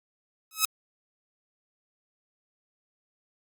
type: tone with exponential growth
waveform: 5% pulse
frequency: 1282 Hz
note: E6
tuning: 49 cents flat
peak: -6 dBFS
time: 0.51-0.65 s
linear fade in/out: 2 ms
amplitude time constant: 30 ms
effects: Opus 48 kbps